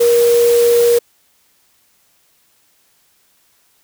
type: tone in noise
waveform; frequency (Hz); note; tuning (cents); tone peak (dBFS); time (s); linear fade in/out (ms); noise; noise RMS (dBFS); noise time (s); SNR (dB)
sine; 473.8; A#4; +28; -8; 0-0.99; 10; white; -24; 0-0.99; +13
effects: white hiss -57 dBFS RMS until 3.83 s